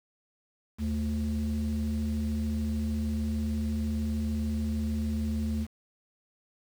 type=tone pair together; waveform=sine; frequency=77.8 / 219.9 Hz; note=D#2 / A3; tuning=0 / -1 cents; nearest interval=octave + tritone; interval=1799 cents; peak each=-28 dBFS; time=0.78-5.67 s; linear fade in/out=50 ms; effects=tanh soft clip ceiling -24 dBFS + 8-bit